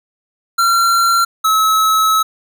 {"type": "tone pair in turn", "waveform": "square", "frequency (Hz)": [1368, 1292.3], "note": ["F6", "E6"], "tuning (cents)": [-36, -35], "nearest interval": "minor second", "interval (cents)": 99, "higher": "first", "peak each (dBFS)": -11, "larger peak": "neither", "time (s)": [[0.58, 1.25], [1.44, 2.23]], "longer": "second", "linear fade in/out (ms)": 10, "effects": []}